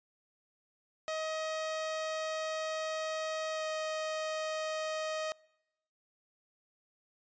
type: tone with pitch glide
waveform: sawtooth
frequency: 631 to 626.6 Hz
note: D#5 to D#5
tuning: +24 to +12 cents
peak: -30 dBFS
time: 1.08-5.32 s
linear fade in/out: 0 ms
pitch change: -12 cents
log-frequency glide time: 3.53-3.64 s
effects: noise-tail reverb RT60 0.9 s tail -26 dB re dry + resampled to 16000 Hz